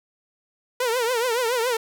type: tone with vibrato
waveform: sawtooth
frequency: 480 Hz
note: B4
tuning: 49 cents flat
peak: -17 dBFS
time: 0.8-1.77 s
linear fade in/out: 5 ms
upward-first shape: triangle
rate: 7.1 Hz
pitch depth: 150 cents each way
effects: none